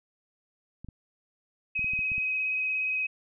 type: clicks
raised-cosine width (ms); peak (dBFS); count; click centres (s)
5; -30; 8; 0.846 / 0.887 / 1.793 / 1.844 / 1.935 / 1.991 / 2.118 / 2.181
type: tone with vibrato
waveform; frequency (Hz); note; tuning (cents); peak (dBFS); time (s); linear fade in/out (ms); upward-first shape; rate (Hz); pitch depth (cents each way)
sine; 2532; D#7; +30; -26; 1.75-3.07; 10; square; 17; 10
effects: none